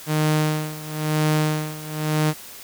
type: tone with tremolo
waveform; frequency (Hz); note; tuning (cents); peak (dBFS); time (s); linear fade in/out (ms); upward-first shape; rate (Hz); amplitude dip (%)
sawtooth; 153.8; D#3; -20; -13; 0.06-2.34; 50; sine; 1; 85
effects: white hiss -40 dBFS RMS until 2.63 s